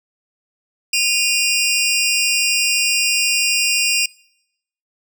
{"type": "tone pair together", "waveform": "20% pulse", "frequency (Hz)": [2465, 2772], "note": ["D#7", "F7"], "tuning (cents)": [-17, -14], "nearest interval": "major second", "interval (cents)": 203, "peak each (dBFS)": -13, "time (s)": [0.93, 4.06], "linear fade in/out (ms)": 5, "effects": ["noise-tail reverb RT60 0.8 s tail -25 dB re dry"]}